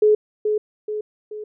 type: tone with echo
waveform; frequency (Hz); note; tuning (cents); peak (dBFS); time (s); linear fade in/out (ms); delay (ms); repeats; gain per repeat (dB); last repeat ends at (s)
sine; 424.8; G#4; +39; -11; 0.02-0.15; 5; 430; 3; -6; 1.44
effects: none